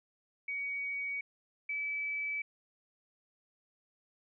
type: tone pair in turn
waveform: sine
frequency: 2253 / 2300 Hz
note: C#7 / D7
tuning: +28 / -37 cents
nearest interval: unison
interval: 35 cents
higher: second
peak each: -34 / -33 dBFS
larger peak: second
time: 0.48-1.21 / 1.69-2.42 s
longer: neither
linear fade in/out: 5 ms
effects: none